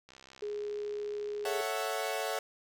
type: click train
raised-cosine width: 0.2 ms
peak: -35 dBFS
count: 103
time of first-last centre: 0.09-1.638 s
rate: 65.9 Hz
type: tone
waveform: sine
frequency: 415.3 Hz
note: G#4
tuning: in tune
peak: -34 dBFS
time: 0.42-1.61 s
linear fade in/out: 5 ms
type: chord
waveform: sawtooth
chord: F# minor seventh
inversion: first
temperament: equal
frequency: 440 / 554.4 / 659.3 / 740 Hz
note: A4 / C#5 / E5 / F#5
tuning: 0 / 0 / 0 / 0 cents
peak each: -34 dBFS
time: 1.45-2.39 s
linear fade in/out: 2 ms
effects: none